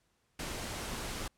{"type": "noise", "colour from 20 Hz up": "pink", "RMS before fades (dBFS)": -39, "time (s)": [0.39, 1.28], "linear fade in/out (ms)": 5, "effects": ["pink hiss -75 dBFS RMS until 1.37 s", "low-pass 11000 Hz 12 dB/octave"]}